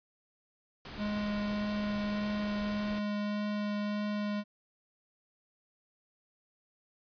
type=noise; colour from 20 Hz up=pink; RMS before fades=-44 dBFS; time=0.85-2.99 s; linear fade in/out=2 ms
type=tone with vibrato; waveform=square; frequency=207.7 Hz; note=G#3; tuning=in tune; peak=-32 dBFS; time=0.97-4.44 s; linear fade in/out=50 ms; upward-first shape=triangle; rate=1.7 Hz; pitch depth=8 cents each way
effects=resampled to 11025 Hz